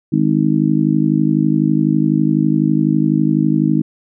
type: harmonic tone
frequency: 52 Hz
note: G#1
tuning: 3 cents sharp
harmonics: 3 / 4 / 5 / 6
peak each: -17 / -17 / -17 / -17 dBFS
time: 0.12-3.82 s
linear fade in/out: 10 ms
effects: none